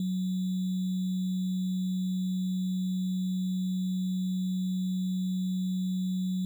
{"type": "tone with sample-and-hold", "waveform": "sine", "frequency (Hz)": 185, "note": "F#3", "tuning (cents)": 0, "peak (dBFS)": -27, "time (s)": [0, 6.45], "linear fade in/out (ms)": 2, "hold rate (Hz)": 3675, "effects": []}